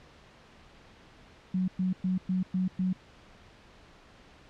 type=tone bursts; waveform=sine; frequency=185 Hz; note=F#3; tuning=in tune; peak=-25 dBFS; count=6; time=1.54-2.93 s; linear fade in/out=5 ms; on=140 ms; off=110 ms; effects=pink hiss -55 dBFS RMS until 4.49 s + low-pass 4000 Hz 12 dB/octave